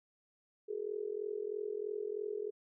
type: tone with amplitude modulation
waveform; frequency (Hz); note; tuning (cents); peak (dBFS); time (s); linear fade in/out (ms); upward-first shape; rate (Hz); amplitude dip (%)
sine; 419; G#4; +15; -32; 0.68-2.51; 20; sine; 43.1; 90
effects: none